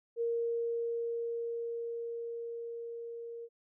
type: tone with level ramp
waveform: sine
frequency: 466.2 Hz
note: A#4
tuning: in tune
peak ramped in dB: -29 to -41 dBFS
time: 0.16-3.49 s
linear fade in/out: 50 ms
effects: none